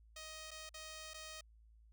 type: tone with dropouts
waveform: 5% pulse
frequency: 627 Hz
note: D#5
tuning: 13 cents sharp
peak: -37 dBFS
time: 0.16-1.41 s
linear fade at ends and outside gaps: 5 ms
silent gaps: 0.508-0.513 / 0.693-0.741 / 1.136-1.142 s
effects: added 55 Hz sine -61 dBFS peak until 1.92 s